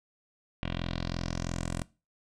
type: tone with low-pass filter sweep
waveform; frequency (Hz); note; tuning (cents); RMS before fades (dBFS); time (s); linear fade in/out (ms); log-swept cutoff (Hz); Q
10% pulse; 42.96; F1; -28; -34; 0.63-1.82; 0; 3000 to 9000; 3.1
effects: noise-tail reverb RT60 0.3 s tail -20 dB re dry